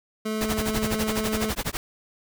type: tone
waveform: 25% pulse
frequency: 217 Hz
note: A3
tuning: 24 cents flat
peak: -22 dBFS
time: 0.25-1.51 s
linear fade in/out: 10 ms
type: noise with tremolo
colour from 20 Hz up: pink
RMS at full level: -26 dBFS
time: 0.41-1.77 s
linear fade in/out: 0 ms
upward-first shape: sine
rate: 12 Hz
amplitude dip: 100%
effects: none